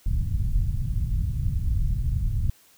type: low-pass noise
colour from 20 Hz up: pink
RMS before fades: -24 dBFS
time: 0.06-2.5 s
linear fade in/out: 5 ms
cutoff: 130 Hz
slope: 24 dB/octave
effects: white hiss -57 dBFS RMS until 2.77 s

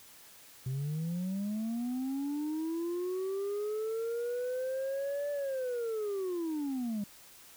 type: linear two-way sweep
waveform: sine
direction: up then down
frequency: 126.6 to 582 to 197.8 Hz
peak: -29 dBFS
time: 0.66-7.04 s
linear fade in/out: 5 ms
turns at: 5.31 s
effects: tanh soft clip ceiling -31 dBFS + white hiss -55 dBFS RMS until 7.56 s

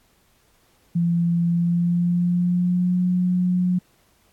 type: tone with pitch glide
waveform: sine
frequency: 170.7 to 180.43 Hz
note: F3 to F#3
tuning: -39 to -43 cents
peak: -17 dBFS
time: 0.95-3.79 s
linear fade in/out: 10 ms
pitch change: +96 cents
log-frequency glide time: 1.48-2.99 s
effects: pink hiss -61 dBFS RMS until 4.32 s + AAC 64 kbps

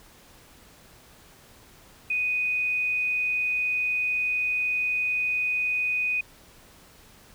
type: tone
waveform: sine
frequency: 2489 Hz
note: D#7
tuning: in tune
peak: -23 dBFS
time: 2.1-6.21 s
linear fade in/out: 5 ms
effects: pink hiss -53 dBFS RMS until 7.34 s

